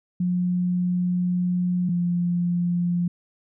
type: tone pair in turn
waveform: sine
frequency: 179 / 174.81 Hz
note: F3 / F3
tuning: +43 / +2 cents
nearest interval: unison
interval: 41 cents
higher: first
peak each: -20 dBFS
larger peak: neither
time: 0.2-1.89 / 1.89-3.08 s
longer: first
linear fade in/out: 5 ms
effects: none